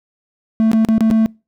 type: tone with dropouts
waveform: triangle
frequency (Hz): 221.8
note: A3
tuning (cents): +14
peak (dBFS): -8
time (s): 0.6-1.26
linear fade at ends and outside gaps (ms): 0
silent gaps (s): 0.716-0.732 / 0.849-0.887 / 0.981-1.007 / 1.103-1.111
effects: noise-tail reverb RT60 0.3 s tail -26 dB re dry